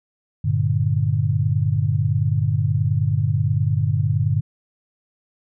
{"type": "chord", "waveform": "sine", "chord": "G minor", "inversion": "none", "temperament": "equal", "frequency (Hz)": [98, 116.54, 146.83], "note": ["G2", "Bb2", "D3"], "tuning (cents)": [0, 0, 0], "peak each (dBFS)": -21, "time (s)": [0.44, 4.41], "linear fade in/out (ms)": 10, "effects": []}